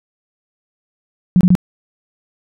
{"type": "tone bursts", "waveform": "sine", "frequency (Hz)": 180.9, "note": "F#3", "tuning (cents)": -39, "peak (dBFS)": -6, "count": 3, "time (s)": [1.36, 1.552], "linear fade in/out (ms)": 0, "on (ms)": 48, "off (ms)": 24, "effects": []}